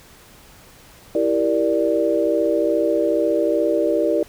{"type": "chord", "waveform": "sine", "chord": "E half-diminished seventh", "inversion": "none", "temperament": "equal", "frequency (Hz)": [329.6, 392, 466.2, 587.3], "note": ["E4", "G4", "Bb4", "D5"], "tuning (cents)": [0, 0, 0, 0], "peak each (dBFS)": [-21, -24, -22, -20], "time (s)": [1.15, 4.23], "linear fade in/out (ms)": 2, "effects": ["pink hiss -47 dBFS RMS until 4.28 s"]}